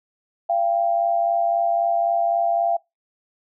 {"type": "tone pair together", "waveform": "sine", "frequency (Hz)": [684.2, 788], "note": ["F5", "G5"], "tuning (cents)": [-36, 9], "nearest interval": "major second", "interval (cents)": 245, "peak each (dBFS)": [-19, -23], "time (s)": [0.49, 2.77], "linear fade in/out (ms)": 10, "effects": ["noise-tail reverb RT60 0.2 s tail -22 dB re dry"]}